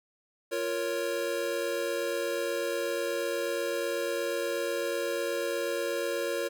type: chord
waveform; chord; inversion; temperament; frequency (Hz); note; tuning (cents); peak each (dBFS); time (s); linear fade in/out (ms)
square; Bb minor; second; equal; 349.2 / 466.2 / 554.4; F4 / Bb4 / Db5; 0 / 0 / 0; -36 / -34 / -33; 0.51-6.49; 20
effects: none